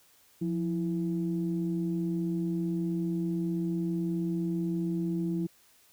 sine tone pair together, 174.61 / 330 Hz, F3 / E4, 0 / +2 cents, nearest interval major seventh, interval 1102 cents, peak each -29 / -31 dBFS, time 0.41-5.47 s, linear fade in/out 10 ms, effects tanh soft clip ceiling -20 dBFS + white hiss -62 dBFS RMS until 5.92 s

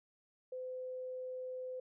sine tone, 510 Hz, C5, 44 cents flat, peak -40 dBFS, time 0.52-1.8 s, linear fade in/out 5 ms, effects none

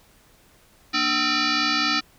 sine tone with frequency modulation, 1352 Hz, E6, 43 cents sharp, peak -19 dBFS, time 0.93-2.01 s, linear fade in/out 20 ms, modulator 528 Hz, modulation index 7, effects pink hiss -56 dBFS RMS until 2.18 s

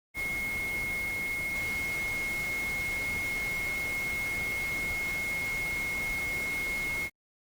sine tone in noise, 2162 Hz, C#7, 44 cents flat, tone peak -30 dBFS, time 0.14-7.1 s, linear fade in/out 50 ms, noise pink, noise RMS -40 dBFS, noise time 0.14-7.1 s, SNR +7 dB, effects Opus 24 kbps

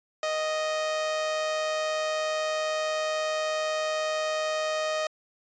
sawtooth tone with amplitude modulation, 622.3 Hz, D#5, in tune, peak -21 dBFS, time 0.23-5.07 s, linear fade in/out 2 ms, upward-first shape sine, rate 150 Hz, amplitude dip 30%, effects resampled to 16000 Hz

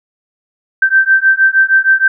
sine beating tone pair, 1556 / 1562.4 Hz, G6 / G6, -13 / -6 cents, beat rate 6.4 Hz, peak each -10 dBFS, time 0.82-2.08 s, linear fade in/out 5 ms, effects none

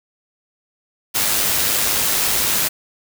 white noise with amplitude modulation, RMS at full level -17 dBFS, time 1.14-2.69 s, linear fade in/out 20 ms, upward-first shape sine, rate 104 Hz, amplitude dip 30%, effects none

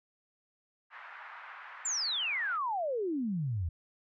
white band-pass noise, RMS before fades -48 dBFS, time 0.9-2.59 s, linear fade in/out 50 ms, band 910 to 1800 Hz, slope 24 dB/octave
sine exponential sweep, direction down, 7520 to 77.78 Hz, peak -30 dBFS, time 1.85-3.69 s, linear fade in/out 5 ms
effects none

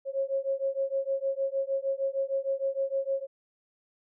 sine beating tone pair, 540 / 546.5 Hz, C#5 / C#5, -45 / -25 cents, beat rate 6.5 Hz, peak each -30 dBFS, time 0.05-3.27 s, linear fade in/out 50 ms, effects none

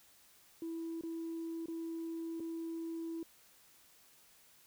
sine tone with dropouts, 329.6 Hz, E4, in tune, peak -37 dBFS, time 0.62-3.23 s, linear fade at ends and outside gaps 2 ms, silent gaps 1.011-1.035 / 1.659-1.683 / 2.398-2.403 s, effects tanh soft clip ceiling -35 dBFS + white hiss -64 dBFS RMS until 4.66 s

